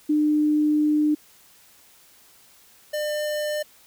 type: tone pair in turn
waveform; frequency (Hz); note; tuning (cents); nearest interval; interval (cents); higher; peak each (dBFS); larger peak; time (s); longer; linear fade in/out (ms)
sine / square; 301.2 / 600.5; D4 / D5; +44 / +38; octave; 1194; second; -17 / -25; first; 0.09-1.15 / 2.93-3.63; first; 10
effects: white hiss -54 dBFS RMS until 3.86 s